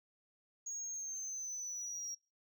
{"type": "linear sweep", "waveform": "sine", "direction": "down", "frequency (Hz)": [6645, 5640], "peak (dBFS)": -37, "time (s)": [0.66, 2.15], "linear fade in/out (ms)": 10, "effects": ["noise-tail reverb RT60 0.3 s tail -25 dB re dry", "tanh soft clip ceiling -39 dBFS"]}